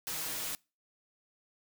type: noise with comb filter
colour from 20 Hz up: white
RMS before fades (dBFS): -37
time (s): 0.07-0.55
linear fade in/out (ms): 0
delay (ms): 6.3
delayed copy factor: +0.7
effects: noise-tail reverb RT60 0.3 s tail -25 dB re dry